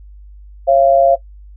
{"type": "tone pair together", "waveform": "sine", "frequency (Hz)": [546, 684.6], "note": ["C#5", "F5"], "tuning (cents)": [-26, -35], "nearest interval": "major third", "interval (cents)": 391, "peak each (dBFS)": -10, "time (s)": [0.67, 1.16], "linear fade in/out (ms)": 20, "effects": ["noise-tail reverb RT60 0.1 s tail -17 dB re dry", "added 50 Hz sine -35 dBFS peak until 1.56 s"]}